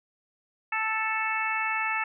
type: harmonic tone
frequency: 440 Hz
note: A4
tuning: in tune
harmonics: 2 / 3 / 4 / 5 / 6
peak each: -32 / -32 / -32 / -32 / -32 dBFS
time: 0.72-2.04 s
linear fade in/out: 5 ms
effects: none